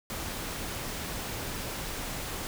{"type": "noise", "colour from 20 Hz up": "pink", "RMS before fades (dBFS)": -36, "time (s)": [0.1, 2.47], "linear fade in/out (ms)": 0, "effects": []}